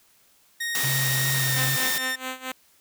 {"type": "tone with pitch glide", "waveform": "sawtooth", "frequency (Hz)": [1864.7, 1812.7], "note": ["A#6", "A#6"], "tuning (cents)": [0, -49], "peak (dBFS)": -23, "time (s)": [0.6, 2.16], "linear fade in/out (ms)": 10, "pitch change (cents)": -49, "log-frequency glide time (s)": [1.3, 1.66]}
{"type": "high-pass noise", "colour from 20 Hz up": "white", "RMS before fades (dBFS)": -27, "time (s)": [0.75, 1.98], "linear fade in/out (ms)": 0, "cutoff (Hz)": 130, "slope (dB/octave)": 48}
{"type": "tone with vibrato", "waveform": "sine", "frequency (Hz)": 133.4, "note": "C3", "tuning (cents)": 34, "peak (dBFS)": -26, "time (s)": [0.83, 1.77], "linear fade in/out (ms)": 20, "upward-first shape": "triangle", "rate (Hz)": 2.5, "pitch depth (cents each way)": 30}
{"type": "tone with tremolo", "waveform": "5% pulse", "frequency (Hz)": 258.4, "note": "C4", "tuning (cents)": -21, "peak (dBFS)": -17, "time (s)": [1.56, 2.52], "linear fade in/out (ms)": 5, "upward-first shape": "sine", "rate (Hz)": 4.5, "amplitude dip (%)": 85}
{"effects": ["white hiss -60 dBFS RMS until 2.8 s"]}